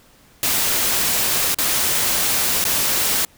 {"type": "noise with dropouts", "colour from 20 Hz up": "white", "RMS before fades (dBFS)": -19, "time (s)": [0.43, 3.25], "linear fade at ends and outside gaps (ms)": 1, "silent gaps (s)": [[1.545, 1.586], [2.641, 2.651]], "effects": ["pink hiss -52 dBFS RMS until 3.37 s"]}